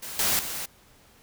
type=noise with level steps; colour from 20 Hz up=white; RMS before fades=-37 / -24 / -33 dBFS; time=0.02-0.66 s; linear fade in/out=10 ms; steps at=0.19 / 0.39 s; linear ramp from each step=2 ms; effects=pink hiss -57 dBFS RMS until 1.22 s